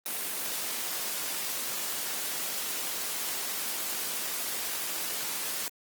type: noise with amplitude modulation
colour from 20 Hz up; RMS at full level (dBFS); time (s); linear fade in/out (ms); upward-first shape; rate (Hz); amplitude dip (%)
white; -32; 0.06-5.68; 0; sine; 48.4; 25
effects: high-pass 200 Hz 12 dB/octave + Opus 24 kbps